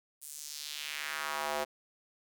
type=tone with high-pass filter sweep; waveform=square; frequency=74.1 Hz; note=D2; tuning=16 cents sharp; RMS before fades=-38 dBFS; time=0.21-1.65 s; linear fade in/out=20 ms; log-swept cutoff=9800 to 560 Hz; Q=1.7; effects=none